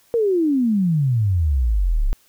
sine exponential sweep, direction down, 480.3 to 30.87 Hz, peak -15 dBFS, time 0.14-2.13 s, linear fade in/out 0 ms, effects white hiss -57 dBFS RMS until 2.28 s

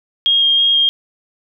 sine tone with vibrato, 3238 Hz, G#7, 45 cents flat, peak -10 dBFS, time 0.26-0.89 s, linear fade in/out 0 ms, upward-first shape square, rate 3.1 Hz, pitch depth 8 cents each way, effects none

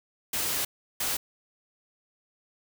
white noise bursts at uneven times, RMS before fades -29 dBFS, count 2, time 0.33-0.65 / 1-1.17 s, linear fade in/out 5 ms, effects none

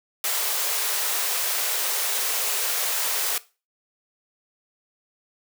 white high-pass noise, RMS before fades -25 dBFS, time 0.24-3.38 s, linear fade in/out 2 ms, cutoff 390 Hz, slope 96 dB/octave, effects noise-tail reverb RT60 0.3 s tail -18 dB re dry

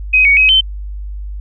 sine tone with pitch steps, 2520 / 2240 / 2539 / 3083 Hz, D#7 / C#7 / D#7 / G7, +21 / +18 / +34 / -29 cents, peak -6 dBFS, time 0.13-0.61 s, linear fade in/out 10 ms, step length 120 ms, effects added 50 Hz sine -22 dBFS peak until 1.4 s

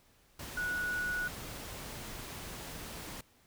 sine tone in noise, 1467 Hz, F#6, 15 cents flat, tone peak -32 dBFS, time 0.57-1.28 s, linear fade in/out 5 ms, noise pink, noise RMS -44 dBFS, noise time 0.39-3.21 s, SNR +9 dB, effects pink hiss -66 dBFS RMS until 3.46 s

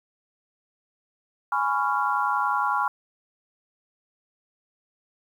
sine chord, C# dominant seventh, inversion second, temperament just, 831.5 / 997.9 / 1108.7 / 1385.9 Hz, G#5 / B5 / C#6 / E#6, +2 / +18 / 0 / -14 cents, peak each -27 dBFS, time 1.52-2.88 s, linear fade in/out 2 ms, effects 9-bit

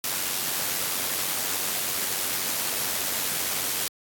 white noise with amplitude modulation, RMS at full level -26 dBFS, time 0.04-3.88 s, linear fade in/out 2 ms, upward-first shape sine, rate 93.1 Hz, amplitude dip 35%, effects high-pass 100 Hz 12 dB/octave + AAC 64 kbps

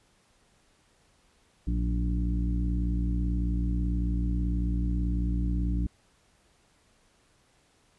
harmonic tone with a mistuned harmonic, 58.27 Hz, A#1, in tune, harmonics 1 / 2 / 3 / 4 / 5 / 6, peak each -26 / -35 / -33 / -46 / -36 / -50 dBFS, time 1.67-5.87 s, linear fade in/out 5 ms, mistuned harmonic 3, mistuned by +66 cents, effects pink hiss -65 dBFS RMS until 7.98 s + resampled to 24000 Hz

